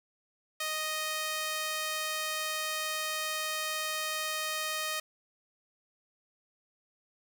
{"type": "tone with high-pass filter", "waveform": "sawtooth", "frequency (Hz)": 622.3, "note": "D#5", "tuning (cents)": 0, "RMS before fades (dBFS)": -34, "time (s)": [0.6, 5], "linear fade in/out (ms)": 5, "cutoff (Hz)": 1400, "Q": 0.65, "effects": []}